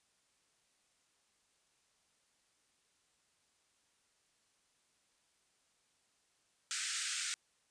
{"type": "band-pass noise", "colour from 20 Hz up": "white", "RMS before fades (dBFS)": -39, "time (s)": [6.71, 7.34], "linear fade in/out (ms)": 0, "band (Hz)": [1300, 9100], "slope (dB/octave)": 96, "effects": ["white hiss -75 dBFS RMS until 7.7 s", "resampled to 22050 Hz"]}